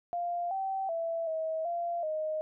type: tone with pitch steps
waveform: sine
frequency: 697 / 772 / 664 / 640 / 688 / 622 Hz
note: F5 / G5 / E5 / D#5 / F5 / D#5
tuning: -4 / -27 / +12 / +49 / -26 / -1 cents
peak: -30 dBFS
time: 0.13-2.41 s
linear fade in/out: 0 ms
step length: 380 ms
effects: none